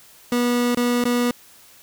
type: tone with dropouts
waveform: 30% pulse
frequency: 242.7 Hz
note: B3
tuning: 30 cents flat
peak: -15 dBFS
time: 0.32-1.31 s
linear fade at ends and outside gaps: 2 ms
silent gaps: 0.748-0.772 / 1.04-1.053 s
effects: white hiss -49 dBFS RMS until 1.82 s